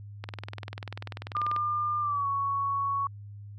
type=click train; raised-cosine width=0.3 ms; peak=-21 dBFS; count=28; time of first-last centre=0.24-1.564 s; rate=20.4 Hz
type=tone with pitch glide; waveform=sine; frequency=1200 to 1113.2 Hz; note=D6 to C#6; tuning=+37 to +7 cents; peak=-26 dBFS; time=1.35-3.07 s; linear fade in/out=2 ms; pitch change=-130 cents; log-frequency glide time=2-2.27 s
effects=added 102 Hz sine -41 dBFS peak until 3.58 s